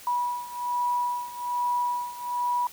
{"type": "beating tone pair", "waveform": "sine", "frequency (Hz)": [974, 975.2], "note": ["B5", "B5"], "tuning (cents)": [-24, -22], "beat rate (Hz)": 1.2, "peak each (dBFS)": [-27, -30], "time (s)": [0.07, 2.67], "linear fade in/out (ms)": 2, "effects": ["white hiss -47 dBFS RMS until 2.72 s"]}